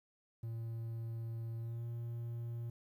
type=tone with pitch glide; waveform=triangle; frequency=114.5 to 117.45 Hz; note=A#2 to A#2; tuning=-31 to +13 cents; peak=-37 dBFS; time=0.43-2.7 s; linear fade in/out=5 ms; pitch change=+44 cents; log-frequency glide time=1.57-1.85 s; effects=12-bit